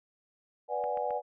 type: chord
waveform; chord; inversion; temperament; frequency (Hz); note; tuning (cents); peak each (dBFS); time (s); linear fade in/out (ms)
sine; G# half-diminished seventh; first; equal; 493.9 / 587.3 / 740 / 830.6; B4 / D5 / F#5 / G#5; 0 / 0 / 0 / 0; -35; 0.68-1.22; 50
type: click train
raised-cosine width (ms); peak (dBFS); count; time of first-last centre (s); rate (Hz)
0.5; -32; 3; 0.84-1.107; 7.5
effects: none